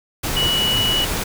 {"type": "tone in noise", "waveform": "sine", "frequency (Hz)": 2939, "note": "F#7", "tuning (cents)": -12, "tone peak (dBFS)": -17, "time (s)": [0.36, 1.05], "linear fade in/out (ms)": 10, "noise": "pink", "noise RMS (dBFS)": -23, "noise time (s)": [0.23, 1.24], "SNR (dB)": 3, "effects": []}